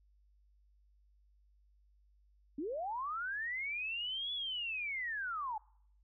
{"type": "linear two-way sweep", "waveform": "sine", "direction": "up then down", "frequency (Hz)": [261.6, 3440, 824], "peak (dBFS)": -36, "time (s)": [2.58, 5.58], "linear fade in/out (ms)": 5, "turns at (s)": 4.33, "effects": ["noise-tail reverb RT60 0.7 s tail -26 dB re dry", "added 50 Hz sine -65 dBFS peak until 6.03 s"]}